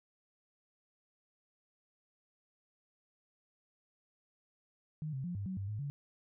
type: tone with pitch steps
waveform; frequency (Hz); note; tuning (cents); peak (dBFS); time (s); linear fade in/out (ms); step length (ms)
sine; 154.1 / 133 / 176.3 / 100.1 / 187.9 / 98.2 / 105.8 / 142.4; D#3 / C3 / F3 / G2 / F#3 / G2 / G#2 / C#3; -16 / +29 / +17 / +37 / +27 / +4 / +33 / +47; -36; 5.02-5.9; 0; 110
effects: none